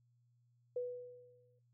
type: tone with exponential decay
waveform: sine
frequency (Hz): 492.9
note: B4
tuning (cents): -3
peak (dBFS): -34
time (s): 0.76-1.59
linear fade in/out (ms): 5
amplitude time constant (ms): 180
effects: noise-tail reverb RT60 0.2 s tail -18 dB re dry + added 120 Hz sine -70 dBFS peak until 1.73 s

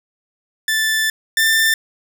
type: tone pair in turn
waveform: sawtooth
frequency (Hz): 1760 / 1784.6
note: A6 / A6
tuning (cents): 0 / +24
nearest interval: unison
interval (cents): 24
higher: second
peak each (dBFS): -12 / -9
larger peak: second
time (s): 0.68-1.1 / 1.37-1.74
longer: first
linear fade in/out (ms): 2
effects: none

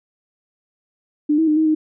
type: tone with pitch steps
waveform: sine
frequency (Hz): 298.2 / 321.4 / 304.5 / 315.8 / 310.3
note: D4 / E4 / D#4 / D#4 / D#4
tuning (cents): +27 / -44 / -37 / +26 / -5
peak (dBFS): -13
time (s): 1.29-1.75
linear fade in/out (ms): 10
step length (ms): 92
effects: none

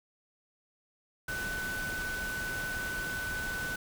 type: tone in noise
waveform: sine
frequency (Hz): 1500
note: F#6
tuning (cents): +23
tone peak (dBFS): -34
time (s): 1.28-3.76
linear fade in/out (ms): 5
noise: pink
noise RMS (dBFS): -40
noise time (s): 1.28-3.76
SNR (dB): +3
effects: none

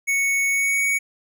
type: tone with pitch glide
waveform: square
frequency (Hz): 2217 to 2240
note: C#7 to C#7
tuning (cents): 0 to +18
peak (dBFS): -19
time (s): 0.07-0.99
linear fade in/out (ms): 20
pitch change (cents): +18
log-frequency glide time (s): 0.48-0.85
effects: none

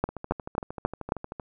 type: two click trains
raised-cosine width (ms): 1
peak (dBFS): -9 / -21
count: 5 / 18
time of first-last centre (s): 0.04-1.121 / 0.09-1.398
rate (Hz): 3.7 / 13
effects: none

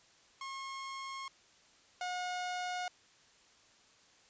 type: tone pair in turn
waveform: sawtooth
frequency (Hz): 1081 / 723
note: C#6 / F#5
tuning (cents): -44 / -40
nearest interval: perfect fifth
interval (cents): 696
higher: first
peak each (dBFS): -37 / -32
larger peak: second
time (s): 0.41-1.28 / 2.01-2.88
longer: neither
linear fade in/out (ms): 2
effects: white hiss -64 dBFS RMS until 4.29 s + resampled to 16000 Hz

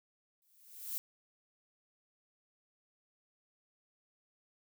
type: noise with exponential growth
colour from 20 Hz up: violet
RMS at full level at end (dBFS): -36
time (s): 0.42-0.98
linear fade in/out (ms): 0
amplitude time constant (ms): 120
effects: none

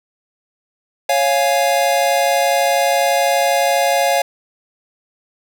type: chord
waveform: square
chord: Db major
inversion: none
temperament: equal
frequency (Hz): 554.4 / 698.5 / 830.6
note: Db5 / F5 / Ab5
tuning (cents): 0 / 0 / 0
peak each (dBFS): -18 / -17 / -21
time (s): 1.09-4.22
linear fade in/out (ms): 5
effects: none

